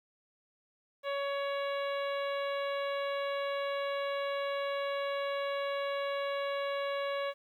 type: harmonic tone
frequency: 560 Hz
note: C#5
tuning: 18 cents sharp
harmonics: 1 / 2 / 3 / 4 / 5 / 6 / 7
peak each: -33 / -39 / -43 / -45 / -47 / -49 / -50 dBFS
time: 1.03-7.34 s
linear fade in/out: 50 ms
effects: 11-bit